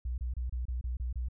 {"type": "tone bursts", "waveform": "sine", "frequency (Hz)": 61.2, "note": "B1", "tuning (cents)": -15, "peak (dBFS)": -31, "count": 8, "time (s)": [0.05, 1.286], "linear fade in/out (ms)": 5, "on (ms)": 130, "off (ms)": 28, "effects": []}